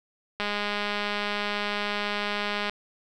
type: click train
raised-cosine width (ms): 0.3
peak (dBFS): -13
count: 474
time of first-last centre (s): 0.4-2.696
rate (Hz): 206
effects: none